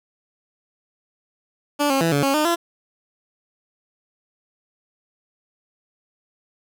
15% pulse tone with pitch steps, 290.9 / 270.8 / 165.7 / 142.8 / 274.3 / 304.3 / 340.6 Hz, D4 / C#4 / E3 / D3 / C#4 / D#4 / F4, -16 / -40 / +9 / -48 / -18 / -38 / -43 cents, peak -11 dBFS, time 1.79-2.56 s, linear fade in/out 20 ms, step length 110 ms, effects none

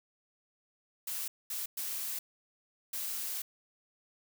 blue noise bursts at uneven times, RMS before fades -37 dBFS, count 4, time 1.07-1.28 / 1.5-1.66 / 1.77-2.19 / 2.93-3.42 s, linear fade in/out 5 ms, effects none

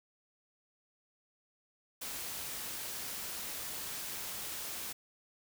white noise, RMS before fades -41 dBFS, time 2.01-4.93 s, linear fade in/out 10 ms, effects none

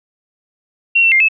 sine tone with pitch steps, 2738 / 2699 / 2111 / 2608 Hz, F7 / E7 / C7 / E7, -35 / +40 / +15 / -19 cents, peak -8 dBFS, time 0.95-1.286 s, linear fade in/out 10 ms, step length 84 ms, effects none

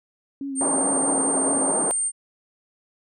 sine tone with vibrato, 272.1 Hz, C#4, 32 cents flat, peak -27 dBFS, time 0.41-1.71 s, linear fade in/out 2 ms, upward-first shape sine, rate 4.7 Hz, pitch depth 41 cents each way
sine tone, 8740 Hz, C#9, 26 cents flat, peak -21 dBFS, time 0.55-2.12 s, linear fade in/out 50 ms
white band-pass noise, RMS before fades -27 dBFS, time 0.61-1.91 s, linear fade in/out 0 ms, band 210 to 900 Hz, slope 24 dB/octave
effects none

